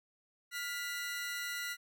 sawtooth tone pair together, 1415 / 1978 Hz, F6 / B6, +22 / +2 cents, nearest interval tritone, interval 580 cents, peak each -37 / -36 dBFS, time 0.51-1.77 s, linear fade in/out 50 ms, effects none

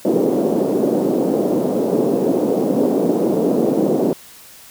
white band-pass noise, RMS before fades -17 dBFS, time 0.05-4.13 s, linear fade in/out 0 ms, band 200 to 490 Hz, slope 24 dB/octave, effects white hiss -42 dBFS RMS until 4.7 s

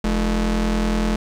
40% pulse ring-modulated tone, 129.9 Hz, C3, 12 cents flat, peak -14 dBFS, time 0.04-1.16 s, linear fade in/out 5 ms, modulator 84.8 Hz, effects low-pass 8000 Hz 12 dB/octave + 9-bit

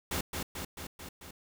pink noise with echo, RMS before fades -33 dBFS, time 0.11-0.21 s, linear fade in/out 5 ms, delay 220 ms, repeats 5, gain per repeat -3 dB, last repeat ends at 1.31 s, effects none

